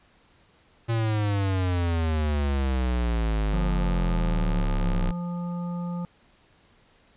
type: exponential sweep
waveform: square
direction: down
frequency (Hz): 116.54 to 30.87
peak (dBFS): -23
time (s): 0.88-5.12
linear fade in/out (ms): 20
type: harmonic tone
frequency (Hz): 174.61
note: F3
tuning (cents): 0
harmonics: 1 / 3 / 5 / 7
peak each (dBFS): -28 / -42 / -43 / -45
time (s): 3.53-6.05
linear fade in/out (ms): 0
effects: pink hiss -60 dBFS RMS until 7.16 s + resampled to 8000 Hz